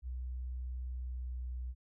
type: tone with pitch glide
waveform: sine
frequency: 62.6 to 62.06 Hz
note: B1 to B1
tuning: +24 to +9 cents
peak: -37 dBFS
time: 0.02-1.75 s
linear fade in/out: 50 ms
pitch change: -15 cents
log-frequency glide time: 0.93-1.41 s
effects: none